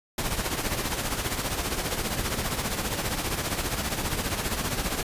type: noise with tremolo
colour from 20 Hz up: pink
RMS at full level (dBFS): -26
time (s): 0.18-5.03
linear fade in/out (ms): 2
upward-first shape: triangle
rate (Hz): 15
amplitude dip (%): 65
effects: resampled to 32000 Hz